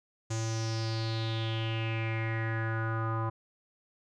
square tone with low-pass filter sweep, 112.3 Hz, A2, 36 cents sharp, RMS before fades -32 dBFS, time 0.3-3.3 s, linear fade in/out 10 ms, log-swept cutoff 6900 to 1100 Hz, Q 5.7, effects none

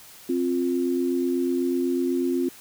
sine tone pair together, 263 / 351.1 Hz, C4 / F4, +9 / +9 cents, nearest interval perfect fourth, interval 500 cents, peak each -24 dBFS, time 0.29-2.49 s, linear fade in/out 5 ms, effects white hiss -47 dBFS RMS until 2.6 s

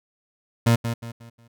30% pulse tone with echo, 116.54 Hz, A#2, in tune, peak -12 dBFS, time 0.66-0.76 s, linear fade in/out 10 ms, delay 180 ms, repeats 4, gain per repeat -9 dB, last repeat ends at 1.48 s, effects none

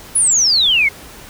sine exponential sweep, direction down, 10610 to 2104 Hz, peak -10 dBFS, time 0.15-0.89 s, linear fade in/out 10 ms, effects pink hiss -37 dBFS RMS until 1.29 s

